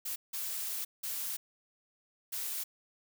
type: noise bursts at uneven times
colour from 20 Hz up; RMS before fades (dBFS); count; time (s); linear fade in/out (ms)
blue; -37; 4; 0.05-0.16 / 0.33-0.85 / 1.03-1.37 / 2.32-2.64; 10
effects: none